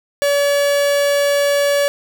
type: tone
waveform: 45% pulse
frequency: 570 Hz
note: C#5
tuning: 48 cents sharp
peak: -13 dBFS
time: 0.22-1.88 s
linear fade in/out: 0 ms
effects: none